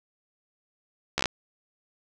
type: slowing click train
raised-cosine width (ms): 0.2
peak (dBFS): -7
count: 6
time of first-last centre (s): 1.18-1.257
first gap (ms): 14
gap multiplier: 1.05
effects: none